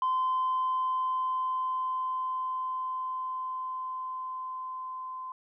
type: tone with level ramp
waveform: sine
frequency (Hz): 1031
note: C6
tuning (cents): -26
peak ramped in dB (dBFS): -23 to -36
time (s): 0.02-5.32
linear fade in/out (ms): 2
effects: tanh soft clip ceiling -22 dBFS